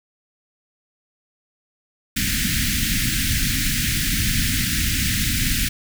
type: band-stop noise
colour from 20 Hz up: pink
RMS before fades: -21 dBFS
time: 2.16-5.69 s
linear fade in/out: 10 ms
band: 280 to 1600 Hz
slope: 48 dB/octave
effects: none